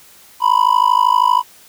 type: tone with amplitude modulation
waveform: triangle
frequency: 987.8 Hz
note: B5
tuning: in tune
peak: -4 dBFS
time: 0.4-1.43 s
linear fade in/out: 50 ms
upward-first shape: sine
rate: 52.7 Hz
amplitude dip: 100%
effects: white hiss -45 dBFS RMS until 1.68 s